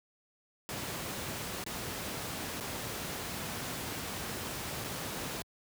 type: noise with dropouts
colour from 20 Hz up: pink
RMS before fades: -38 dBFS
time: 0.69-5.42 s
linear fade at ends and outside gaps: 0 ms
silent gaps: 1.639-1.664 / 2.601-2.608 / 4.841-4.845 s
effects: high-pass 80 Hz 12 dB/octave